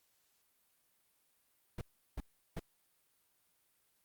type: noise bursts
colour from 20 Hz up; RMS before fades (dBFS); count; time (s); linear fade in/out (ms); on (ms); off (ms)
brown; -39; 3; 1.78-2.596; 5; 32; 360
effects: white hiss -75 dBFS RMS until 4.04 s + Opus 48 kbps